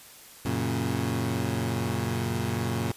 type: chord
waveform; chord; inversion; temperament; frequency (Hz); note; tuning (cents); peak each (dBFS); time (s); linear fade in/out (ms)
20% pulse; F# major; none; equal; 92.5 / 116.54 / 138.59; F#2 / A#2 / C#3; 0 / 0 / 0; -27 / -24 / -28; 0.45-2.92; 5
effects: white hiss -49 dBFS RMS until 2.96 s + resampled to 32000 Hz